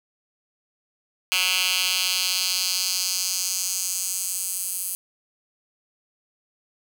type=tone with high-pass filter sweep; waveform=10% pulse; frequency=184.4 Hz; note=F#3; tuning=6 cents flat; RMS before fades=-25 dBFS; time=1.32-4.95 s; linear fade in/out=0 ms; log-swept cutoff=2700 to 10000 Hz; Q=1.8; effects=none